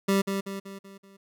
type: tone with echo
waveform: 25% pulse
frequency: 196 Hz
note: G3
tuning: in tune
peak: -17 dBFS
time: 0.08-0.22 s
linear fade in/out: 10 ms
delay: 190 ms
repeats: 5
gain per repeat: -6 dB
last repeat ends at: 1.17 s
effects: none